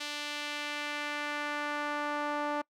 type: tone with band-pass filter sweep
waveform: sawtooth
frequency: 294.1 Hz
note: D4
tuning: 3 cents sharp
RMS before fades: -35 dBFS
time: 0-2.62 s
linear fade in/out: 10 ms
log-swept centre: 3700 to 920 Hz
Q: 1.2
effects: noise-tail reverb RT60 0.1 s tail -24 dB re dry